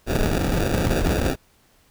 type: noise with sample-and-hold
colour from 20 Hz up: pink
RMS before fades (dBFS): -21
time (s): 0.06-1.36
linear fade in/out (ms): 50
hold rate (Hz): 1050
effects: pink hiss -59 dBFS RMS until 1.9 s